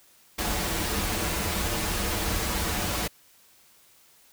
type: noise with comb filter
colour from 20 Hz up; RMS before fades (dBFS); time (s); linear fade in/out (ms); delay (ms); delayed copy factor
pink; -28; 0.38-3.08; 10; 7.6; -0.6
effects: white hiss -58 dBFS RMS until 4.32 s